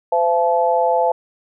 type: tone cluster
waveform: sine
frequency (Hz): 512 / 677 / 864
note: C5 / E5 / A5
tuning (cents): -38 / +46 / -32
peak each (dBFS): -18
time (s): 0.12-1.12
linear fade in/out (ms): 5
effects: none